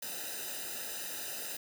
white noise with comb filter, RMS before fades -40 dBFS, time 0.02-1.57 s, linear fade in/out 5 ms, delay 0.9 ms, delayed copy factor -1, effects none

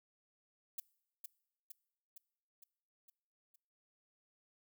violet noise with echo, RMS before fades -41 dBFS, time 0.78-0.8 s, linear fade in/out 5 ms, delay 460 ms, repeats 6, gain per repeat -4 dB, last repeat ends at 3.56 s, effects noise-tail reverb RT60 0.8 s tail -23 dB re dry

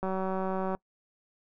click train, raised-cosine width 1 ms, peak -19 dBFS, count 137, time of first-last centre 0.03-0.75 s, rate 189 Hz, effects noise-tail reverb RT60 0.1 s tail -24 dB re dry

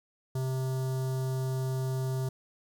square tone with notch filter, 130.81 Hz, C3, in tune, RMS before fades -31 dBFS, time 0.35-2.29 s, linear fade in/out 5 ms, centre 2300 Hz, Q 0.51, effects 11-bit

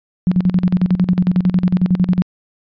sine tone with tremolo, 181.2 Hz, F#3, 36 cents flat, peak -9 dBFS, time 0.27-2.22 s, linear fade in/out 0 ms, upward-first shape square, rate 11 Hz, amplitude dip 80%, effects resampled to 11025 Hz

